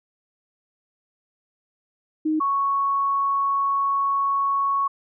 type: tone pair in turn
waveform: sine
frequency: 311.1 / 1108.6 Hz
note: D#4 / C#6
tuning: 0 / 0 cents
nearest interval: octave + minor seventh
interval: 2200 cents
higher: second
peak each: -19 dBFS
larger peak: neither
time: 2.25-2.4 / 2.4-4.88 s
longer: second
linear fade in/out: 10 ms
effects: none